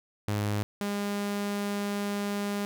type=tone pair in turn; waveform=sawtooth; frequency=103.83 / 203.2 Hz; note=G#2 / G#3; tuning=0 / -38 cents; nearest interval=octave; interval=1162 cents; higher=second; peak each=-23 / -25 dBFS; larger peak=first; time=0.28-0.63 / 0.81-2.65 s; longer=second; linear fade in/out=0 ms; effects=none